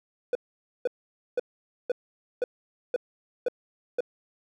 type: tone bursts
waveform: triangle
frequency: 493.9 Hz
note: B4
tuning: in tune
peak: -20 dBFS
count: 8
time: 0.33-4.006 s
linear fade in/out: 2 ms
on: 22 ms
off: 500 ms
effects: none